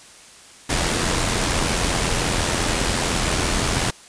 pink noise with amplitude modulation, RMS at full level -19 dBFS, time 0.69-3.91 s, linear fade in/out 10 ms, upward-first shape sine, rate 85.8 Hz, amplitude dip 45%, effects white hiss -45 dBFS RMS until 4.08 s + resampled to 22050 Hz

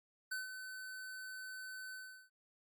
square tone with ADSR envelope, 1518 Hz, F#6, 44 cents sharp, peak -38 dBFS, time 0.31-2.3 s, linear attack 10 ms, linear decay 150 ms, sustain -8 dB, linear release 370 ms, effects Opus 48 kbps

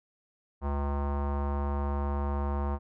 square tone with low-pass filter, 71 Hz, C#2, 42 cents sharp, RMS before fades -30 dBFS, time 0.61-2.79 s, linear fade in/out 50 ms, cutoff 1000 Hz, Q 3, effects none

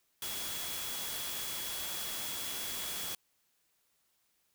sine tone in noise, 3358 Hz, G#7, 18 cents sharp, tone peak -44 dBFS, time 0.22-3.15 s, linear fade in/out 2 ms, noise white, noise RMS -39 dBFS, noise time 0.22-3.15 s, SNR -8 dB, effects white hiss -75 dBFS RMS until 4.54 s

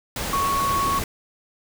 sine tone in noise, 1109 Hz, C#6, in tune, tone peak -20 dBFS, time 0.33-0.99 s, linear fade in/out 2 ms, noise pink, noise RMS -28 dBFS, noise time 0.16-1.04 s, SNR +5 dB, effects none

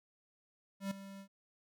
square tone with ADSR envelope, 196 Hz, G3, in tune, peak -34 dBFS, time 0.8-1.28 s, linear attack 110 ms, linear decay 6 ms, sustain -14 dB, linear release 79 ms, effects none

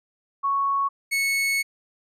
sine / 40% pulse tone pair in turn, 1108.7 / 2205 Hz, C#6 / C#7, 0 / -10 cents, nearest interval octave, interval 1190 cents, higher second, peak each -20 / -20 dBFS, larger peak neither, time 0.43-0.89 / 1.11-1.63 s, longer second, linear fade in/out 20 ms, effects resampled to 32000 Hz

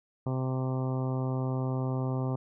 harmonic tone, 130 Hz, C3, 11 cents flat, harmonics 1 / 2 / 3 / 4 / 5 / 6 / 7 / 8 / 9, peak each -29 / -35 / -39 / -41 / -43 / -45 / -46 / -47 / -48 dBFS, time 0.26-2.36 s, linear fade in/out 5 ms, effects none

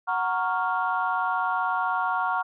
sine chord, Gb major seventh, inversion none, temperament equal, 740 / 932.3 / 1108.7 / 1396.9 Hz, Gb5 / Bb5 / Db6 / F6, 0 / 0 / 0 / 0 cents, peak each -28 dBFS, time 0.07-2.43 s, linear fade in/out 20 ms, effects tanh soft clip ceiling -14 dBFS

